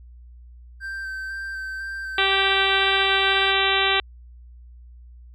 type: tone with vibrato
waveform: triangle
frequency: 1560 Hz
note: G6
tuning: 9 cents flat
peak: -27 dBFS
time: 0.8-3.54 s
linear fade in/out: 50 ms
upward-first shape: square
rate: 2 Hz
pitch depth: 13 cents each way
type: harmonic tone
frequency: 388.9 Hz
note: G4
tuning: 14 cents flat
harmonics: 1 / 2 / 3 / 4 / 5 / 6 / 7 / 8 / 9 / 10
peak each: -27 / -27 / -27 / -27 / -27 / -27 / -27 / -27 / -27 / -27 dBFS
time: 2.18-4 s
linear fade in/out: 2 ms
effects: added 60 Hz sine -42 dBFS peak until 5.34 s